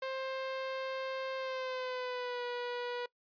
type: tone with pitch glide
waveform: sawtooth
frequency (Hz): 528 to 487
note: C5 to B4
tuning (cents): +16 to -24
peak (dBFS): -32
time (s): 0.02-3.06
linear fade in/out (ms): 5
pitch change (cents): -140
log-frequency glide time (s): 1.37-2.44
effects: noise-tail reverb RT60 0.1 s tail -22 dB re dry + resampled to 11025 Hz